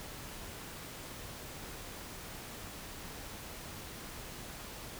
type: silence
effects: pink hiss -46 dBFS RMS until 4.99 s

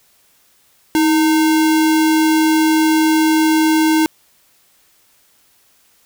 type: tone with sample-and-hold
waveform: sine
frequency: 316.7 Hz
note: D#4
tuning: 31 cents sharp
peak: -10 dBFS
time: 0.95-4.06 s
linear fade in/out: 0 ms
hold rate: 1225 Hz
effects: white hiss -55 dBFS RMS until 6.05 s

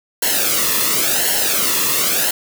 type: noise with flanger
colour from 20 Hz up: white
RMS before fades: -17 dBFS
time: 0.22-2.31 s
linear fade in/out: 5 ms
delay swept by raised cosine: 0.82 to 1.33 ms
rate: 0.93 Hz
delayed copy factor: -0.7
effects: none

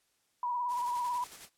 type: tone with vibrato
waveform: sine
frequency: 974 Hz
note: B5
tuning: 24 cents flat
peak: -30 dBFS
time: 0.43-1.24 s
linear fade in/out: 2 ms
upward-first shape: sine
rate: 18 Hz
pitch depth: 46 cents each way
type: noise with tremolo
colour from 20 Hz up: white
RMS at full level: -47 dBFS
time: 0.68-1.5 s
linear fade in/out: 50 ms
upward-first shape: square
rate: 11 Hz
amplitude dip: 40%
effects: white hiss -74 dBFS RMS until 1.57 s + low-pass 11000 Hz 12 dB/octave

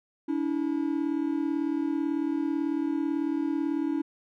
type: tone pair together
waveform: triangle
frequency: 286.3 / 324.4 Hz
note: D4 / E4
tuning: -44 / -28 cents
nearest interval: major second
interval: 216 cents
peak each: -26 / -27 dBFS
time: 0.28-4.02 s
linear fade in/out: 10 ms
effects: none

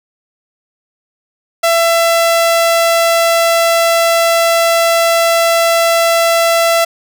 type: tone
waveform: sawtooth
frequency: 670 Hz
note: E5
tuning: 28 cents sharp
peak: -5 dBFS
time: 1.63-6.85 s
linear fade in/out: 10 ms
effects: none

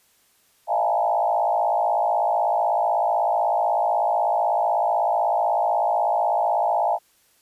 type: tone with frequency modulation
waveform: sine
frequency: 760 Hz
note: F#5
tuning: 46 cents sharp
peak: -18 dBFS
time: 0.67-6.99 s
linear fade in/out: 50 ms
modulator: 56.1 Hz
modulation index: 2.5
effects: white hiss -61 dBFS RMS until 7.41 s + resampled to 32000 Hz

